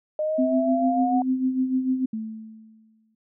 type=exponential sweep; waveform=sine; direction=up; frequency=610 to 740 Hz; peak=-22 dBFS; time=0.19-1.22 s; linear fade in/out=2 ms
type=tone with tremolo; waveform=sine; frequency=258.9 Hz; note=C4; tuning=18 cents flat; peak=-18 dBFS; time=0.38-2.06 s; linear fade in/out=10 ms; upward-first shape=sine; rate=6.7 Hz; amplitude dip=60%
type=tone with exponential decay; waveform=sine; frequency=220 Hz; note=A3; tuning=in tune; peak=-25 dBFS; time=2.13-3.15 s; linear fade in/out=5 ms; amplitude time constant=220 ms
effects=none